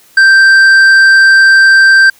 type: tone with tanh clipping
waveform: triangle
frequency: 1568 Hz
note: G6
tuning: in tune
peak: -3 dBFS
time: 0.17-2.1 s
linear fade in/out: 5 ms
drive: 11 dB
effects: white hiss -44 dBFS RMS until 2.19 s